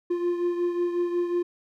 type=beating tone pair; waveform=triangle; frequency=349.2 / 354.7 Hz; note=F4 / F4; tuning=0 / +27 cents; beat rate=5.5 Hz; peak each=-22 / -30 dBFS; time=0.1-1.43 s; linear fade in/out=10 ms; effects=none